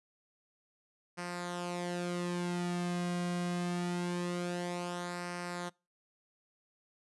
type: tone with flanger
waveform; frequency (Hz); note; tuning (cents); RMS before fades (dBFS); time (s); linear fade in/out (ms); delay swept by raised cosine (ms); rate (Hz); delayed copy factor
sawtooth; 176.1; F3; +15; -36; 1.17-5.7; 20; 0.28 to 2.28; 0.24; -0.6
effects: noise-tail reverb RT60 0.3 s tail -26 dB re dry + resampled to 24000 Hz